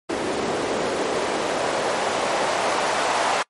white noise with band-pass filter sweep, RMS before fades -23 dBFS, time 0.09-3.43 s, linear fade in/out 10 ms, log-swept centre 360 to 790 Hz, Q 1.5, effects noise-tail reverb RT60 0.1 s tail -25 dB re dry + MP3 48 kbps

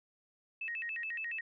sine tone with vibrato, 2217 Hz, C#7, in tune, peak -36 dBFS, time 0.61-1.41 s, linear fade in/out 5 ms, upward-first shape square, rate 7.1 Hz, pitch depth 290 cents each way, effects none

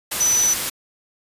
sine tone in noise, 5990 Hz, F#8, 20 cents sharp, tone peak -15 dBFS, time 0.2-0.54 s, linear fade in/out 10 ms, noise white, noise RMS -24 dBFS, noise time 0.11-0.7 s, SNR +6 dB, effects resampled to 32000 Hz

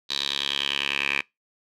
10% pulse tone with band-pass filter sweep, 70 Hz, C#2, 18 cents sharp, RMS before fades -27 dBFS, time 0.09-1.22 s, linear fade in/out 20 ms, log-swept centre 4000 to 2400 Hz, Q 5.7, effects noise-tail reverb RT60 0.2 s tail -24 dB re dry

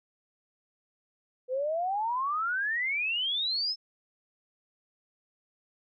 sine exponential sweep, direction up, 493.9 to 5320 Hz, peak -27 dBFS, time 1.48-3.76 s, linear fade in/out 50 ms, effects none

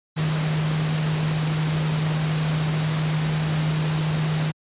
sine tone in noise, 155.56 Hz, D#3, in tune, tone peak -20 dBFS, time 0.16-4.52 s, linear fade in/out 20 ms, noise pink, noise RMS -29 dBFS, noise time 0.16-4.52 s, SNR +6 dB, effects high-pass 100 Hz 12 dB/octave + resampled to 8000 Hz

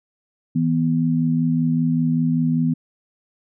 sine tone pair together, 161.72 / 246.9 Hz, E3 / B3, -33 / 0 cents, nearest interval perfect fifth, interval 733 cents, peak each -19 dBFS, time 0.55-2.74 s, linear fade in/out 10 ms, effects none

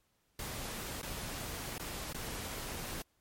pink noise with dropouts, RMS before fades -41 dBFS, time 0.39-3.02 s, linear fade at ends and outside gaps 2 ms, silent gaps 1.015-1.029 / 1.78-1.796 / 2.128-2.145 s, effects pink hiss -75 dBFS RMS until 3.2 s + MP3 64 kbps

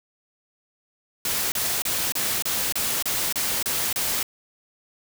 white noise bursts, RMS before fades -25 dBFS, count 10, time 1.25-4.229 s, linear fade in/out 2 ms, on 270 ms, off 31 ms, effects none

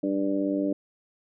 harmonic tone, 98.1 Hz, G2, 2 cents sharp, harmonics 2 / 3 / 4 / 5 / 6, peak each -33 / -25 / -35 / -35 / -32 dBFS, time 0.03-0.73 s, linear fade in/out 5 ms, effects none

